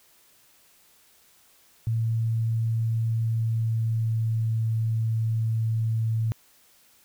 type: tone with pitch glide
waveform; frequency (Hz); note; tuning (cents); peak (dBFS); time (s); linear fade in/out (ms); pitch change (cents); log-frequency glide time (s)
sine; 113.4 to 112.23; A#2 to A2; -47 to +35; -22; 1.87-6.32; 0; -18; 3.17-4.49
effects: white hiss -59 dBFS RMS until 7.04 s